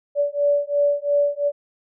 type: beating tone pair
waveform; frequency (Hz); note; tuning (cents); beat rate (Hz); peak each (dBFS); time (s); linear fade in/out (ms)
sine; 575 / 577.9; D5 / D5; -37 / -28; 2.9; -20; 0.15-1.52; 50
effects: none